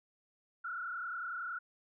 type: tone with frequency modulation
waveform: sine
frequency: 1407 Hz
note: F6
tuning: 12 cents sharp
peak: -37 dBFS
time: 0.64-1.59 s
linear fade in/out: 10 ms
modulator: 30.9 Hz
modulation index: 2.3
effects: none